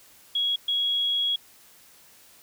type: tone bursts at uneven times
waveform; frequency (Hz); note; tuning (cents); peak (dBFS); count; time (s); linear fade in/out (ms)
sine; 3322; G#7; 0; -22; 2; 0.35-0.56 / 0.68-1.36; 5
effects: white hiss -54 dBFS RMS until 2.42 s